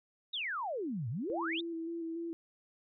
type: exponential two-way sweep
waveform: sine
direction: down then up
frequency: 3881 to 105.8 to 3881 Hz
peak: -34 dBFS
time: 0.33-1.61 s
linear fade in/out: 10 ms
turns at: 1.09 s
type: tone with vibrato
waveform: sine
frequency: 332.1 Hz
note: E4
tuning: 13 cents sharp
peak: -36 dBFS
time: 1.3-2.33 s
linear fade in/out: 0 ms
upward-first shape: square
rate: 3.5 Hz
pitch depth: 23 cents each way
effects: none